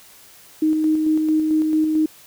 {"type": "tone with tremolo", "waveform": "sine", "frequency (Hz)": 311.7, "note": "D#4", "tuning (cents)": 3, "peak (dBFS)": -14, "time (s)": [0.62, 2.06], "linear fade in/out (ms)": 5, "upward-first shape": "square", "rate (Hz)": 4.5, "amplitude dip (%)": 30, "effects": ["white hiss -47 dBFS RMS until 2.26 s"]}